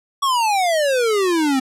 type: exponential sweep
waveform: square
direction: down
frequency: 1137 to 256.6 Hz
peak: -16 dBFS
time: 0.22-1.6 s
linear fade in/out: 10 ms
effects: low-pass 11000 Hz 12 dB/octave